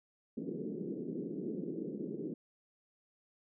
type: band-pass noise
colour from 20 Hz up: white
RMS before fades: -40 dBFS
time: 0.37-2.34 s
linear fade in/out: 5 ms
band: 160 to 420 Hz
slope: 48 dB/octave
effects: none